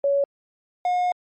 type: tone pair in turn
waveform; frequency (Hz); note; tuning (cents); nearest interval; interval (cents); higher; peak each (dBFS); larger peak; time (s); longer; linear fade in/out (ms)
sine / triangle; 561 / 719.2; C#5 / F#5; +21 / -49; major third; 430; second; -17; neither; 0.04-0.24 / 0.85-1.12; second; 2
effects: MP3 32 kbps